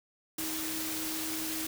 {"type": "tone in noise", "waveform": "sine", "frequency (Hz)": 317, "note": "D#4", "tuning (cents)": 32, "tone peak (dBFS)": -38, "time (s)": [0.38, 1.67], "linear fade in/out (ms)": 5, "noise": "white", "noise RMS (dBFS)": -36, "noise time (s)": [0.38, 1.67], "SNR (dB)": -5, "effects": []}